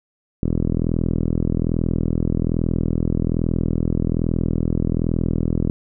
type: tone with low-pass filter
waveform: 5% pulse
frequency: 41.2 Hz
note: E1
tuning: in tune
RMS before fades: -20 dBFS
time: 0.43-5.7 s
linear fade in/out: 0 ms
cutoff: 250 Hz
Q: 0.76
effects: none